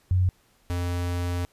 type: tone pair in turn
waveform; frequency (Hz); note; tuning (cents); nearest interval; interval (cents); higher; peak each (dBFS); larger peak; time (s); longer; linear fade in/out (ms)
sine / square; 91.6 / 88.08; F#2 / F2; -17 / +15; minor second; 68; first; -18 / -26; first; 0.11-0.29 / 0.7-1.45; second; 0
effects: pink hiss -63 dBFS RMS until 1.52 s + resampled to 32000 Hz